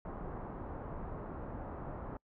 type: low-pass noise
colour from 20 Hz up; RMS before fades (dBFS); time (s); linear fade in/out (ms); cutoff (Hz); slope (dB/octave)
pink; -43; 0.05-2.17; 2; 1200; 24
effects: noise-tail reverb RT60 0.1 s tail -26 dB re dry